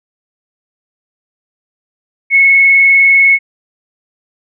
sine tone with vibrato, 2192 Hz, C#7, 20 cents flat, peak -4 dBFS, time 2.3-3.39 s, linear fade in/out 50 ms, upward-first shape square, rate 20 Hz, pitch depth 13 cents each way, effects none

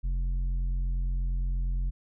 sine tone with tanh clipping, 44.29 Hz, F1, 25 cents sharp, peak -27 dBFS, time 0.03-1.91 s, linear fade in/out 20 ms, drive 7 dB, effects none

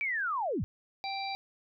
sine linear sweep, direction down, 2349 to 59.2 Hz, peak -29 dBFS, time 0.01-0.64 s, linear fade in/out 0 ms
harmonic tone, 784 Hz, G5, in tune, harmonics 1 / 3 / 5 / 6, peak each -35 / -40 / -42 / -43 dBFS, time 1.04-1.35 s, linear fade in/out 0 ms
effects none

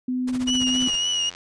sine tone with pitch glide, 252.7 to 254.3 Hz, B3 to C4, +40 to -49 cents, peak -22 dBFS, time 0.08-0.88 s, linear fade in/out 5 ms, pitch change +11 cents, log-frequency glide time 0.54-0.59 s
pink noise with tremolo, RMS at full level -34 dBFS, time 0.27-0.96 s, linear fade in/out 10 ms, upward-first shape triangle, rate 15 Hz, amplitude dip 100%
35% pulse tone with vibrato, 2905 Hz, F#7, 32 cents flat, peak -19 dBFS, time 0.47-1.3 s, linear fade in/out 10 ms, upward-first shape triangle, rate 3.6 Hz, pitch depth 42 cents each way
click train, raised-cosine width 0.2 ms, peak -22 dBFS, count 61, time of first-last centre 0.67-1.35 s, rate 88.3 Hz
effects resampled to 22050 Hz

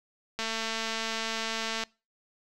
click train, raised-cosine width 0.2 ms, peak -15 dBFS, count 325, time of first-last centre 0.39-1.836 s, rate 224 Hz, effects noise-tail reverb RT60 0.3 s tail -24 dB re dry

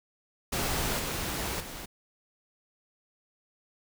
pink noise with level steps, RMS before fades -30 / -33 / -41 dBFS, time 0.52-1.86 s, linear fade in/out 10 ms, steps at 0.99 / 1.6 s, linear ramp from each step 5 ms, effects none

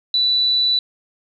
sine tone, 3966 Hz, B7, 7 cents sharp, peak -14 dBFS, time 0.14-0.79 s, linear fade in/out 2 ms, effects 9-bit

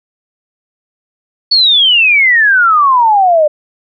sine exponential sweep, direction down, 4500 to 587.3 Hz, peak -5 dBFS, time 1.51-3.48 s, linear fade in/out 10 ms, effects none

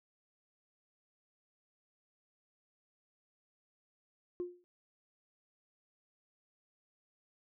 sine tone with exponential decay, 354.7 Hz, F4, 27 cents sharp, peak -31 dBFS, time 4.4-4.64 s, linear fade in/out 0 ms, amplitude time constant 51 ms, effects tanh soft clip ceiling -30 dBFS

